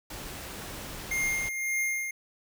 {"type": "noise", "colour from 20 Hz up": "pink", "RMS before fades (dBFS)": -40, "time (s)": [0.1, 1.49], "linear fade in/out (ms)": 5}
{"type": "tone with tremolo", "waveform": "square", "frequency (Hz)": 2121, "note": "C7", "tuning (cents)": 23, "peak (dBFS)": -26, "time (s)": [1.11, 2.11], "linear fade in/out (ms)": 5, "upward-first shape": "triangle", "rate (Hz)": 1.8, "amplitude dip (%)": 55}
{"effects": []}